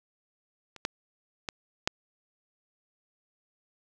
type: clicks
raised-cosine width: 0.2 ms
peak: -28 / -11 / -15 / -7 dBFS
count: 4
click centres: 0.763 / 0.851 / 1.488 / 1.875 s
effects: none